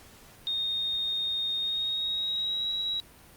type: tone with pitch glide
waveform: sine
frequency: 3694 to 3871 Hz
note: A#7 to B7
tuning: -16 to -35 cents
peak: -27 dBFS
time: 0.47-3 s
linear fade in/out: 0 ms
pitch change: +81 cents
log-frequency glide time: 1.58-2.71 s
effects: pink hiss -53 dBFS RMS until 3.36 s + Opus 48 kbps